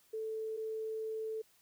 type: tone pair in turn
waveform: sine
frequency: 440 / 440 Hz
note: A4 / A4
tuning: 0 / 0 cents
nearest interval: unison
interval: 0 cents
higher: neither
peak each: -36 / -36 dBFS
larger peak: neither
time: 0.13-0.57 / 0.57-1.42 s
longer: second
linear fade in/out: 10 ms
effects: white hiss -68 dBFS RMS until 1.61 s